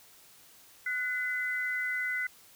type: tone pair together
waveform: sine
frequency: 1476.2 / 2027 Hz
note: F#6 / B6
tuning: -4 / +45 cents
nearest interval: perfect fourth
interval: 549 cents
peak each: -34 / -31 dBFS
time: 0.86-2.27 s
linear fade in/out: 5 ms
effects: white hiss -57 dBFS RMS until 2.55 s